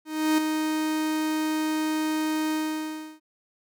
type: tone with ADSR envelope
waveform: 45% pulse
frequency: 311.1 Hz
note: D#4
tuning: in tune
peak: -18 dBFS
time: 0.05-3.2 s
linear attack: 330 ms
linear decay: 6 ms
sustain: -6 dB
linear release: 670 ms
effects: none